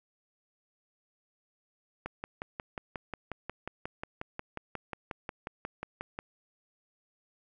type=click train; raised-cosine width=0.5 ms; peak=-21 dBFS; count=24; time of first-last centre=2.06-6.189 s; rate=5.57 Hz; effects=none